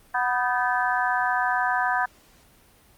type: harmonic tone with a mistuned harmonic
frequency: 246.9 Hz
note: B3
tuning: in tune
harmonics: 3 / 4 / 5 / 6 / 7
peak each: -26 / -26 / -31 / -27 / -29 dBFS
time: 0.14-2.06 s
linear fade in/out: 10 ms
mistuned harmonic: 6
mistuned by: +67 cents
effects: pink hiss -56 dBFS RMS until 2.97 s + Opus 32 kbps